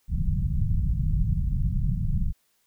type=low-pass noise; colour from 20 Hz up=pink; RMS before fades=-24 dBFS; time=0.08-2.33 s; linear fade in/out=50 ms; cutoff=180 Hz; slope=48 dB/octave; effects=white hiss -69 dBFS RMS until 2.66 s